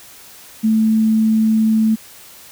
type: tone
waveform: sine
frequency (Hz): 220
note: A3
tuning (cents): 0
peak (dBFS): -11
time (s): 0.63-1.96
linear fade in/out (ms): 20
effects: white hiss -41 dBFS RMS until 2.51 s